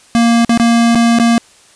square tone with dropouts, 233.1 Hz, A#3, in tune, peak -8 dBFS, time 0.15-1.38 s, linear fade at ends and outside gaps 0 ms, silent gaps 0.448-0.494 / 0.575-0.598 / 0.948-0.955 / 1.187-1.198 s, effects white hiss -45 dBFS RMS until 1.75 s + resampled to 22050 Hz

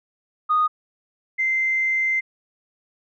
sine tone pair in turn, 1237 / 2080 Hz, D#6 / C7, -10 / -11 cents, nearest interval major sixth, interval 899 cents, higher second, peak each -15 / -18 dBFS, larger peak first, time 0.49-0.68 / 1.38-2.21 s, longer second, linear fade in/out 20 ms, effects tanh soft clip ceiling -11 dBFS

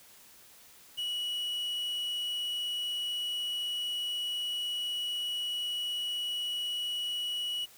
triangle tone with quantisation, 2931 Hz, F#7, 17 cents flat, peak -30 dBFS, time 0.97-7.66 s, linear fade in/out 20 ms, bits 8, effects white hiss -56 dBFS RMS until 7.77 s

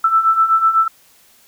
sine beating tone pair, 1318.5 / 1326.5 Hz, E6 / E6, 0 / +10 cents, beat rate 8 Hz, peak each -17 / -12 dBFS, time 0.04-0.88 s, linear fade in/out 5 ms, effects white hiss -51 dBFS RMS until 1.47 s

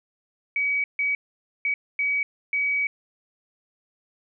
sine tone bursts at uneven times, 2270 Hz, C#7, 41 cents sharp, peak -21 dBFS, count 5, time 0.56-0.84 / 0.99-1.15 / 1.65-1.74 / 1.99-2.23 / 2.53-2.87 s, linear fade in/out 2 ms, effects none

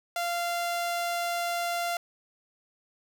sawtooth tone, 692 Hz, F5, 16 cents flat, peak -24 dBFS, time 0.16-1.97 s, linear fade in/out 2 ms, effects none

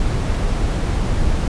brown noise, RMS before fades -18 dBFS, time 0-1.48 s, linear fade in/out 2 ms, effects resampled to 22050 Hz

